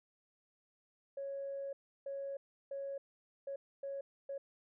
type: tone bursts at uneven times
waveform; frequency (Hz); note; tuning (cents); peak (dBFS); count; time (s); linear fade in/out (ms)
sine; 553; C#5; -4; -38; 6; 1.17-1.73 / 2.06-2.37 / 2.71-2.98 / 3.47-3.56 / 3.83-4.01 / 4.29-4.38; 5
effects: tanh soft clip ceiling -34 dBFS